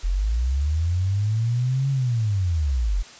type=linear two-way sweep; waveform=sine; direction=up then down; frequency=40.76 to 138.59 to 40.76 Hz; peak=-19 dBFS; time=0.03-3.03 s; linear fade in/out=20 ms; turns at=1.9 s; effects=white hiss -44 dBFS RMS until 3.19 s + resampled to 16000 Hz